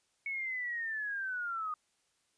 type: linear sweep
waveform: sine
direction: down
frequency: 2218 to 1226 Hz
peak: -34 dBFS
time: 0.26-1.74 s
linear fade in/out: 2 ms
effects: white hiss -75 dBFS RMS until 2.37 s + resampled to 22050 Hz